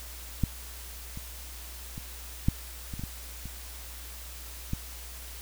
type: clicks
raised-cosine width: 5 ms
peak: -12 / -27 / -25 / -10 / -25 / -24 / -23 / -28 / -17 dBFS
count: 9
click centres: 0.437 / 1.174 / 1.979 / 2.485 / 2.938 / 2.995 / 3.037 / 3.456 / 4.734 s
effects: added 60 Hz sine -43 dBFS peak until 5.41 s + white hiss -45 dBFS RMS until 5.41 s